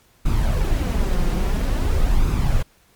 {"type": "noise with flanger", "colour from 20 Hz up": "brown", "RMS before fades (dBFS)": -18, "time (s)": [0.25, 2.63], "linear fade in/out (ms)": 10, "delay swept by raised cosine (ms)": [0.78, 5.68], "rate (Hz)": 0.49, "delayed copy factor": 0.5, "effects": ["pink hiss -57 dBFS RMS until 2.95 s", "MP3 96 kbps"]}